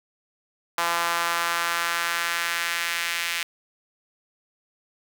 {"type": "tone with high-pass filter sweep", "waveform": "sawtooth", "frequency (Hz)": 170.2, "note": "F3", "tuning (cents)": -44, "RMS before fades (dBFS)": -26, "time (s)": [0.78, 3.43], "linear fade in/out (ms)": 2, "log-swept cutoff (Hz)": [1000, 2200], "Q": 1.7, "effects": []}